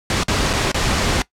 pink noise with dropouts, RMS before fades -18 dBFS, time 0.1-1.22 s, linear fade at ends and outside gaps 1 ms, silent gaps 0.235-0.282 / 0.531-0.535 / 0.717-0.744 s, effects noise-tail reverb RT60 0.1 s tail -19 dB re dry + low-pass 7000 Hz 12 dB/octave

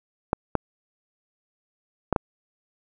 clicks, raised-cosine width 1 ms, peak -6 dBFS, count 4, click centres 0.331 / 0.553 / 2.127 / 2.162 s, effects none

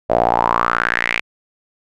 sawtooth tone with band-pass filter sweep, 58.4 Hz, A#1, 4 cents sharp, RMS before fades -17 dBFS, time 0.09-1.21 s, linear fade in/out 20 ms, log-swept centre 610 to 2400 Hz, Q 5.4, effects none

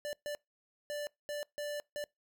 square tone bursts at uneven times, 587.3 Hz, D5, in tune, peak -37 dBFS, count 6, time 0.05-0.13 / 0.26-0.35 / 0.9-1.07 / 1.29-1.43 / 1.58-1.8 / 1.96-2.04 s, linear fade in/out 0 ms, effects noise-tail reverb RT60 0.2 s tail -25 dB re dry

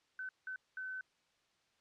sine tone bursts at uneven times, 1520 Hz, F#6, 46 cents sharp, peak -40 dBFS, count 3, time 0.19-0.29 / 0.47-0.56 / 0.77-1.01 s, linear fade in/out 2 ms, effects white hiss -75 dBFS RMS until 1.8 s + low-pass 5000 Hz 12 dB/octave

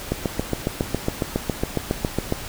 click train, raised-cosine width 2 ms, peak -7 dBFS, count 17, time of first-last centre 0.12-2.324 s, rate 7.26 Hz, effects pink hiss -34 dBFS RMS until 2.48 s

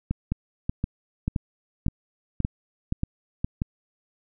two click trains, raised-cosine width 5 ms, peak -12 / -12 dBFS, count 7 / 7, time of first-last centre 0.32-3.445 / 0.11-3.619 s, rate 1.92 / 1.71 Hz, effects none

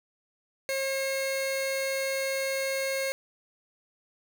sawtooth tone pair together, 539 / 1078 Hz, C#5 / C#6, -49 / -49 cents, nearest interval octave, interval 1200 cents, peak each -24 / -28 dBFS, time 0.69-3.12 s, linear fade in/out 0 ms, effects none

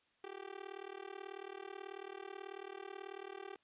sawtooth tone with amplitude modulation, 390.3 Hz, G4, 8 cents flat, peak -38 dBFS, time 0.24-3.56 s, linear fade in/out 2 ms, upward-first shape sine, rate 38.3 Hz, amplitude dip 100%, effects white hiss -75 dBFS RMS until 3.63 s + resampled to 8000 Hz

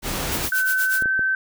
pink noise, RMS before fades -26 dBFS, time 0.02-0.5 s, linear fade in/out 50 ms
blue noise with tremolo, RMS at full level -26 dBFS, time 0.31-1.03 s, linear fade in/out 10 ms, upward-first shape sine, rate 8.3 Hz, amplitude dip 80%
sine tone with pitch glide, 1522 to 1544.1 Hz, F#6 to G6, +48 to -27 cents, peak -18 dBFS, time 0.52-1.35 s, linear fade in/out 2 ms, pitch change +25 cents, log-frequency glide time 0.84-1.1 s
clicks, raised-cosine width 2 ms, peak -20 dBFS, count 3, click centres 1.023 / 1.058 / 1.193 s
effects none

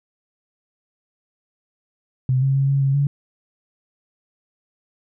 sine tone with pitch steps, 129.2 / 135.5 / 136.8 / 138.4 / 136.3 / 141.7 Hz, C3 / C#3 / C#3 / C#3 / C#3 / C#3, -21 / -39 / -23 / -2 / -29 / +38 cents, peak -15 dBFS, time 2.29-3.07 s, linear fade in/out 2 ms, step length 130 ms, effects none

